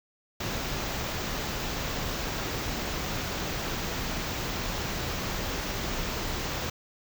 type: band-stop noise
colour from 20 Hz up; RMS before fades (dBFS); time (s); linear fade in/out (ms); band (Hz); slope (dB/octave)
pink; -32; 0.4-6.7; 5; 7200 to 14000; 48
effects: none